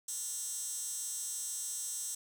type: tone with high-pass filter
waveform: 15% pulse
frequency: 353.8 Hz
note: F4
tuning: 23 cents sharp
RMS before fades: -39 dBFS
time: 0.08-2.15 s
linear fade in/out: 5 ms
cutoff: 7400 Hz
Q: 4
effects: none